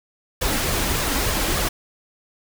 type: noise with flanger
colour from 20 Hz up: pink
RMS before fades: -22 dBFS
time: 0.41-1.69 s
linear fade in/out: 10 ms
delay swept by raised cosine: 1.7 to 3.8 ms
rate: 3.4 Hz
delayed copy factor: +0.5
effects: none